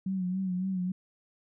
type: tone with vibrato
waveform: sine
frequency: 185.9 Hz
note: F#3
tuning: 8 cents sharp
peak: -28 dBFS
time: 0.06-0.92 s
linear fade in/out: 5 ms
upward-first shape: sine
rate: 3.6 Hz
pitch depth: 56 cents each way
effects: none